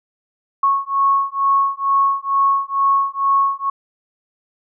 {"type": "beating tone pair", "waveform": "sine", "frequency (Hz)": [1100, 1102.2], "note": ["C#6", "C#6"], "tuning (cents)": [-14, -10], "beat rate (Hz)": 2.2, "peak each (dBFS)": -17, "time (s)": [0.63, 3.7], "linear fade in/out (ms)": 5, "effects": []}